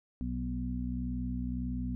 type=harmonic tone with a mistuned harmonic; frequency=61.74 Hz; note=B1; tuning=in tune; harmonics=1 / 2 / 3 / 4; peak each=-36 / -41 / -40 / -36 dBFS; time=0.21-1.95 s; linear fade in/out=0 ms; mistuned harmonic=2; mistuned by=+22 cents; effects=none